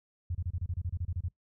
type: tone bursts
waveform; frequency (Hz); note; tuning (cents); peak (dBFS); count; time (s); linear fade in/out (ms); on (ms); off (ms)
sine; 87.31; F2; 0; -30; 13; 0.3-1.285; 5; 49; 29
effects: noise-tail reverb RT60 0.1 s tail -20 dB re dry